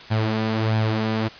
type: tone with flanger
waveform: sawtooth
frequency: 110 Hz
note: A2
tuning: in tune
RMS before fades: -22 dBFS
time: 0.1-1.29 s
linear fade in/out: 20 ms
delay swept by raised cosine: 1.2 to 5.1 ms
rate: 1.5 Hz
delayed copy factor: +0.5
effects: white hiss -41 dBFS RMS until 1.39 s + resampled to 11025 Hz